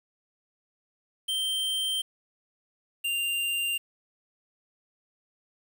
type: tone pair in turn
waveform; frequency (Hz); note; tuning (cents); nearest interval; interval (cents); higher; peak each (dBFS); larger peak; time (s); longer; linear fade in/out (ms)
square; 3136 / 2788; G7 / F7; 0 / -4; major second; 204; first; -27; neither; 1.28-2.02 / 3.04-3.78; neither; 10
effects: 9-bit